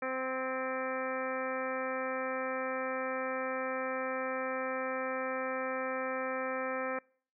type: harmonic tone with a mistuned harmonic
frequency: 260 Hz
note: C4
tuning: 11 cents flat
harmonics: 1 / 2 / 3 / 4 / 5 / 6 / 7 / 8 / 9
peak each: -42 / -36 / -44 / -44 / -40 / -46 / -42 / -51 / -45 dBFS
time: 0.02-6.99 s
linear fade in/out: 5 ms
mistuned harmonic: 6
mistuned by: +31 cents
effects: noise-tail reverb RT60 0.5 s tail -26 dB re dry